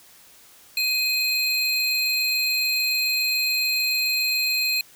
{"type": "tone pair together", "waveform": "square", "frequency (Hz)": [2511, 4176], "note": ["D#7", "C8"], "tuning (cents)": [15, -4], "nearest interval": "major sixth", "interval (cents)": 881, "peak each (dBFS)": -24, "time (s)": [0.77, 4.81], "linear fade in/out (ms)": 2, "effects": ["white hiss -51 dBFS RMS until 4.95 s"]}